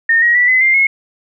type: tone with pitch steps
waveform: sine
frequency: 1831 / 1894.5 / 1960.2 / 2028 / 2098 / 2171 Hz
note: A#6 / A#6 / B6 / B6 / C7 / C#7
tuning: -32 / +27 / -13 / +45 / +4 / -37 cents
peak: -8 dBFS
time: 0.09-0.87 s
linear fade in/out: 5 ms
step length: 130 ms
effects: none